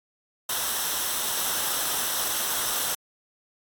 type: noise with comb filter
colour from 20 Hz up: white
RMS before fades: -27 dBFS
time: 0.49-2.95 s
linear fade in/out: 5 ms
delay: 0.43 ms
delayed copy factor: -0.55
effects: AAC 64 kbps